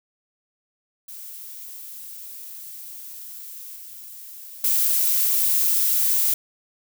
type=noise with level steps; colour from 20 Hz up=violet; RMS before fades=-38 / -40 / -20 dBFS; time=1.08-6.34 s; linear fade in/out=5 ms; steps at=3.76 / 4.64 s; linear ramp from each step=2 ms; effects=none